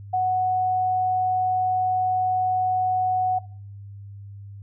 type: tone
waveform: sine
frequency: 740 Hz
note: F#5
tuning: in tune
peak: -19 dBFS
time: 0.13-3.39 s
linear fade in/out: 10 ms
effects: noise-tail reverb RT60 0.5 s tail -20 dB re dry + added 100 Hz sine -37 dBFS peak until 4.62 s